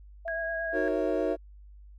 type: tone with vibrato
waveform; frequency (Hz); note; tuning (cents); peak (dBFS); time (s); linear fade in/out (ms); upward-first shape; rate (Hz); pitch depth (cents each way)
sine; 659; E5; -1; -32; 0.25-1.36; 10; sine; 8.6; 27
type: tone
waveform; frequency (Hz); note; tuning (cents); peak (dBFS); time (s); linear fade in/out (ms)
sine; 1645; G#6; -17; -32; 0.28-0.88; 0
type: chord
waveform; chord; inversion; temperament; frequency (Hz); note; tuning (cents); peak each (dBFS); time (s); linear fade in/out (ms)
triangle; D# minor seventh; none; equal with one note detuned; 311.1 / 370 / 466.2 / 550.5; D#4 / F#4 / A#4 / C#5; 0 / 0 / 0 / -12; -30; 0.72-1.37; 50
effects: added 50 Hz sine -47 dBFS peak until 1.98 s